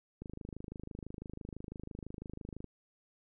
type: click train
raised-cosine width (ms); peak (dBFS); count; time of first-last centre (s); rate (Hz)
3; -30; 64; 0.22-2.643; 26
effects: none